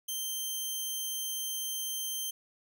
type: tone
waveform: 10% pulse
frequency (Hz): 3136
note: G7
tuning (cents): 0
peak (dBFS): -25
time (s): 0.08-2.31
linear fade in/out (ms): 10
effects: none